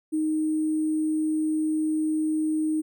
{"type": "tone with sample-and-hold", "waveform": "sine", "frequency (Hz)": 310.9, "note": "D#4", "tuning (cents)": -1, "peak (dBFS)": -22, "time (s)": [0.12, 2.82], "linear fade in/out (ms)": 20, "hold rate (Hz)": 8820, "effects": []}